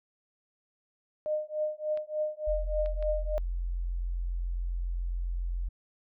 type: tone with tremolo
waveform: sine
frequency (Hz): 611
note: D#5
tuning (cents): -32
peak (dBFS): -25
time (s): 1.26-3.38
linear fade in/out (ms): 0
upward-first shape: triangle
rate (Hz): 3.4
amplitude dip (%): 100
type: clicks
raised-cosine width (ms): 0.3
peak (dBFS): -32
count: 3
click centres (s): 1.974 / 2.86 / 3.026
type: tone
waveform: sine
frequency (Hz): 43.65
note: F1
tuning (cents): 0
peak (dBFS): -29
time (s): 2.47-5.69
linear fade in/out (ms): 10
effects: none